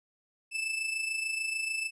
40% pulse tone with amplitude modulation, 2634 Hz, E7, 2 cents flat, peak -27 dBFS, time 0.51-1.91 s, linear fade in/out 50 ms, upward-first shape sine, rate 26.8 Hz, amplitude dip 55%, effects resampled to 24000 Hz

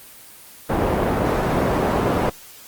white low-pass noise, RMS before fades -20 dBFS, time 0.69-2.3 s, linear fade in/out 10 ms, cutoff 700 Hz, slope 12 dB/octave, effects white hiss -43 dBFS RMS until 2.67 s + Opus 24 kbps

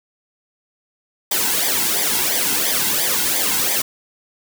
white noise with flanger, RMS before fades -19 dBFS, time 1.31-3.82 s, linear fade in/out 5 ms, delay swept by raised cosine 0.72 to 1.72 ms, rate 2.9 Hz, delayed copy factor -0.8, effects none

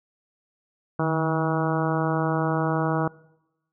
harmonic tone with a mistuned harmonic, 160.7 Hz, E3, 44 cents flat, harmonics 1 / 2 / 3 / 4 / 5 / 6 / 7 / 8 / 9, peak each -25 / -28 / -30 / -31 / -32 / -33 / -33 / -34 / -35 dBFS, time 0.99-3.08 s, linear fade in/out 5 ms, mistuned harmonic 1, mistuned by -63 cents, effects noise-tail reverb RT60 0.9 s tail -22 dB re dry

